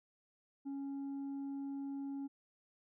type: tone with tanh clipping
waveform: sine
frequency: 276.9 Hz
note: C#4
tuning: 2 cents flat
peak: -40 dBFS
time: 0.65-2.28 s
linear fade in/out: 20 ms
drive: 3 dB
effects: none